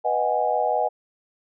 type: chord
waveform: sine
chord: G# minor seventh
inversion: first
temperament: equal with one note detuned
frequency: 493.9 / 622.3 / 740 / 825.3 Hz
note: B4 / D#5 / F#5 / G#5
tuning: 0 / 0 / 0 / -11 cents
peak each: -27 / -25 / -24 / -25 dBFS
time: 0.04-0.89 s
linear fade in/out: 20 ms
effects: none

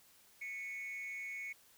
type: tone with frequency modulation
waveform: sine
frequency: 2209 Hz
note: C#7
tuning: 7 cents flat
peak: -39 dBFS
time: 0.41-1.53 s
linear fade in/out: 10 ms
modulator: 216 Hz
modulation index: 0.47
effects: tanh soft clip ceiling -39 dBFS + white hiss -65 dBFS RMS until 1.77 s

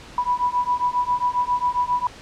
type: beating tone pair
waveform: sine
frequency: 981 / 988.4 Hz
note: B5 / B5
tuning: -12 / +1 cents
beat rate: 7.4 Hz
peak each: -22 dBFS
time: 0.18-2.07 s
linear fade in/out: 2 ms
effects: pink hiss -42 dBFS RMS until 2.21 s + low-pass 6000 Hz 12 dB/octave

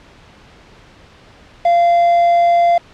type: tone with quantisation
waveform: triangle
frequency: 690 Hz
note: F5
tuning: 21 cents flat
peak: -7 dBFS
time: 1.65-2.78 s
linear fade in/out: 5 ms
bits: 5
effects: pink hiss -44 dBFS RMS until 2.93 s + low-pass 4000 Hz 12 dB/octave

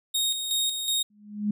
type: tone with tremolo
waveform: sawtooth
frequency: 3729 Hz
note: A#7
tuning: in tune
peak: -20 dBFS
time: 0.14-1.03 s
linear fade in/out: 10 ms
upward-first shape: square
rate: 2.7 Hz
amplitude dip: 50%
type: tone with exponential growth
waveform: sine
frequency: 208.3 Hz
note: G#3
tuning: 5 cents sharp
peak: -20 dBFS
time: 1.1-1.51 s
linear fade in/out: 5 ms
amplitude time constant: 87 ms
effects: none

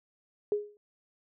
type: tone with exponential decay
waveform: sine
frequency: 415.3 Hz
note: G#4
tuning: in tune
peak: -22 dBFS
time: 0.52-0.77 s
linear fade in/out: 1 ms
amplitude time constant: 54 ms
effects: none

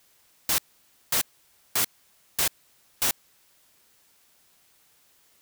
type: noise bursts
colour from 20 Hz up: white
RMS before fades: -23 dBFS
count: 5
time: 0.49-3.11 s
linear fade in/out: 2 ms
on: 92 ms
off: 540 ms
effects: white hiss -62 dBFS RMS until 5.41 s

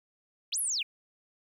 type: linear two-way sweep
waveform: sine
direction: up then down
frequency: 2206 to 11510 to 2206 Hz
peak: -28 dBFS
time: 0.52-0.83 s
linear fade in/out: 10 ms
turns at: 0.59 s
effects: 10-bit

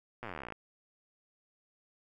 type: slowing click train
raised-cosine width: 0.5 ms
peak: -26 dBFS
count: 24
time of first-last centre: 0.23-0.523 s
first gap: 8 ms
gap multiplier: 1.04
effects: 11-bit

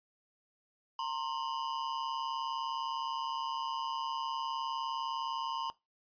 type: ring-modulated tone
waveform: square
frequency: 988 Hz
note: B5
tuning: in tune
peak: -32 dBFS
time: 0.99-5.7 s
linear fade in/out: 0 ms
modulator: 69.8 Hz
effects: noise-tail reverb RT60 0.2 s tail -18 dB re dry + resampled to 11025 Hz

